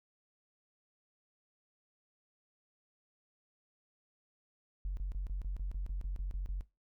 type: tone bursts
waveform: sine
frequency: 46.25 Hz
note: F#1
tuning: in tune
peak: -32 dBFS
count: 12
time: 4.85-6.609 s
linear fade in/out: 0 ms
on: 120 ms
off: 29 ms
effects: noise-tail reverb RT60 0.2 s tail -17 dB re dry + tanh soft clip ceiling -31 dBFS